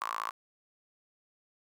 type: tone with high-pass filter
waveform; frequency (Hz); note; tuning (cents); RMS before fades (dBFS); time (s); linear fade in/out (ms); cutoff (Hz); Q
sawtooth; 55.4; A1; +13; -36; 0.01-0.31; 5; 1100; 9.3
effects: none